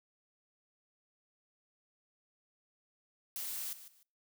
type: noise with echo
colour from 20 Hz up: blue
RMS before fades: -40 dBFS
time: 3.36-3.73 s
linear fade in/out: 0 ms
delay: 150 ms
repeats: 2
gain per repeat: -13 dB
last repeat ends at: 4.03 s
effects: noise-tail reverb RT60 0.4 s tail -25 dB re dry